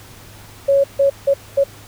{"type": "tone bursts at uneven times", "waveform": "sine", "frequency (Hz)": 554.4, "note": "C#5", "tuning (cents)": 0, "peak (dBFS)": -10, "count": 4, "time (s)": [[0.68, 0.84], [0.99, 1.1], [1.27, 1.34], [1.57, 1.64]], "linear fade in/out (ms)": 10, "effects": ["added 103 Hz sine -43 dBFS peak until 1.87 s", "pink hiss -42 dBFS RMS until 1.87 s"]}